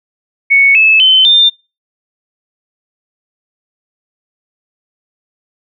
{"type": "tone with pitch steps", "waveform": "sine", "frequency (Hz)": [2217, 2606, 3064, 3602], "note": ["C#7", "E7", "G7", "A7"], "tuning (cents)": [0, -20, -40, 40], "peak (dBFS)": -4, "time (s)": [0.5, 1.5], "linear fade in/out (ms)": 20, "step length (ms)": 250, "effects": ["noise-tail reverb RT60 0.3 s tail -25 dB re dry"]}